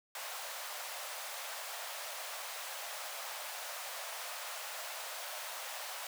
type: high-pass noise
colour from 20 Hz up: pink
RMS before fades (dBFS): -43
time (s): 0.15-6.07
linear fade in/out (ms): 2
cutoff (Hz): 560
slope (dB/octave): 48
effects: none